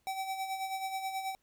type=tone with tremolo; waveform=square; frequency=768 Hz; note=G5; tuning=36 cents flat; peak=-33 dBFS; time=0.07-1.35 s; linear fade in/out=0 ms; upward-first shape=sine; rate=9.3 Hz; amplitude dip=55%; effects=pink hiss -75 dBFS RMS until 1.42 s